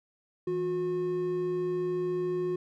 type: tone pair together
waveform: triangle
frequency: 164.1 / 361.4 Hz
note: E3 / F#4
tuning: -8 / -41 cents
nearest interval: octave + major second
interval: 1367 cents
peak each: -36 / -26 dBFS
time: 0.47-2.56 s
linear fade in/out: 5 ms
effects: none